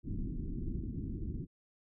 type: low-pass noise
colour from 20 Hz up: pink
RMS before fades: -38 dBFS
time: 0.03-1.47 s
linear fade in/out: 50 ms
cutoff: 340 Hz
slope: 48 dB/octave
effects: none